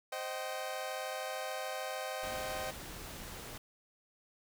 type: chord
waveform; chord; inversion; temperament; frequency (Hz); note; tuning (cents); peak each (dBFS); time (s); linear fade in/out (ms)
sawtooth; C minor; none; equal with one note detuned; 523.3 / 622.3 / 768.3; C5 / Eb5 / G5; 0 / 0 / -35; -38; 0.12-2.71; 5
type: noise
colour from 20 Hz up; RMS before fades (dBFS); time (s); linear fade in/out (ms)
pink; -46; 2.23-3.58; 5
effects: none